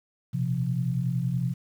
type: tone cluster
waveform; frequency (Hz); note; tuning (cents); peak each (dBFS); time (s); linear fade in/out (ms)
sine; 118.8 / 129.5 / 172.8; A#2 / C3 / F3; +33 / -17 / -18; -35 / -26 / -29; 0.33-1.54; 20
effects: 9-bit